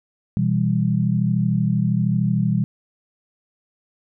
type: chord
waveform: sine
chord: E minor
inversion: second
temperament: just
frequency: 123.61 / 164.81 / 197.78 Hz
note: B2 / E3 / G3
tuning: +2 / 0 / +16 cents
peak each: -21 dBFS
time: 0.37-2.64 s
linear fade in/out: 0 ms
effects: none